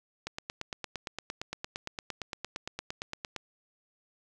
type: click train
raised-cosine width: 0.2 ms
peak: -18 dBFS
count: 28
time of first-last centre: 0.27-3.363 s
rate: 8.73 Hz
effects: none